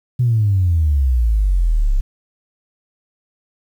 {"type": "exponential sweep", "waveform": "sine", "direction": "down", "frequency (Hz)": [127.1, 32.13], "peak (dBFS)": -11, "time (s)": [0.19, 2.01], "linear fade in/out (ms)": 10, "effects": ["tanh soft clip ceiling -7 dBFS", "8-bit"]}